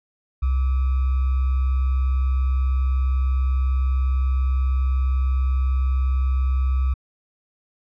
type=tone with sample-and-hold; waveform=sine; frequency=65.5 Hz; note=C2; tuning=2 cents sharp; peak=-17 dBFS; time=0.42-6.94 s; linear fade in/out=10 ms; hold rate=1225 Hz; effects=low-pass 2000 Hz 12 dB/octave